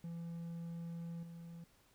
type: tone with level steps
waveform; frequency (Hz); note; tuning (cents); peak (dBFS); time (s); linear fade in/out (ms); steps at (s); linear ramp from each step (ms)
triangle; 168.4; E3; +37; -40 / -46; 0.04-1.64; 2; 1.23; 2
effects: pink hiss -70 dBFS RMS until 1.94 s